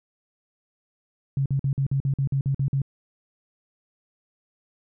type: tone bursts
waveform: sine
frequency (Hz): 136.9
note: C#3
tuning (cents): -21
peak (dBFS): -20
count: 11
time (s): 1.37-2.818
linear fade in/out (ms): 2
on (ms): 88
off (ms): 48
effects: none